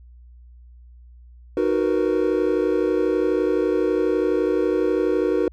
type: chord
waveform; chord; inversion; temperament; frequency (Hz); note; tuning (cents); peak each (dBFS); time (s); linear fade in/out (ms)
triangle; B major seventh; first; equal with one note detuned; 311.1 / 370 / 466.2 / 498.2; D#4 / F#4 / A#4 / B4; 0 / 0 / 0 / +15; -22 / -20 / -21 / -25; 1.57-5.48; 2
effects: added 60 Hz sine -43 dBFS peak until 5.52 s